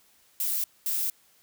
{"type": "noise bursts at uneven times", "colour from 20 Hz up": "violet", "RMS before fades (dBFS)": -28, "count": 2, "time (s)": [[0.4, 0.64], [0.86, 1.1]], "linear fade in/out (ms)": 2, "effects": ["white hiss -62 dBFS RMS until 1.42 s"]}